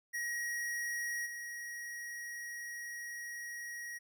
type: tone with level steps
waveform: square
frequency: 1896 Hz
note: A#6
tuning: 29 cents sharp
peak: -36 / -42 dBFS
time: 0.13-3.99 s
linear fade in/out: 20 ms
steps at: 1.25 s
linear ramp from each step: 20 ms
effects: none